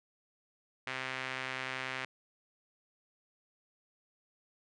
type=tone with band-pass filter; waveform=sawtooth; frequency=130.6 Hz; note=C3; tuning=3 cents flat; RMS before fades=-39 dBFS; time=0.87-2.05 s; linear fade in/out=2 ms; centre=2100 Hz; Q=1.7; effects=resampled to 22050 Hz